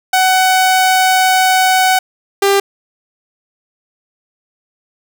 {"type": "tone pair in turn", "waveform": "sawtooth", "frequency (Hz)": [749, 396.8], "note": ["F#5", "G4"], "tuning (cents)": [21, 21], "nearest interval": "major seventh", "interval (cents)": 1100, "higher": "first", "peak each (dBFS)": -5, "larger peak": "neither", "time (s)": [[0.13, 1.99], [2.42, 2.6]], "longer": "first", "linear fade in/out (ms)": 5, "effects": []}